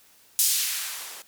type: noise with band-pass filter sweep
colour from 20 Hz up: violet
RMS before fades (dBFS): -27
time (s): 0.39-1.22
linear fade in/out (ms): 0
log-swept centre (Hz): 6200 to 370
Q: 0.82
effects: white hiss -57 dBFS RMS until 1.27 s